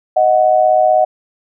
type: tone pair together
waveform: sine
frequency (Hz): 624.1 / 740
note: D#5 / F#5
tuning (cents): +5 / 0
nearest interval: minor third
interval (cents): 295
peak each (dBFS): -11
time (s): 0.16-1.05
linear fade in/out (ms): 10
effects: none